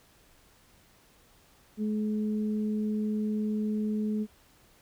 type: tone pair together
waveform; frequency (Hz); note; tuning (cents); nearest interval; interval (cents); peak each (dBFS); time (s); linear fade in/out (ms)
sine; 212.9 / 426.4; G#3 / G#4; +43 / +46; octave; 1203; -27 / -38; 1.77-4.27; 50
effects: pink hiss -61 dBFS RMS until 4.81 s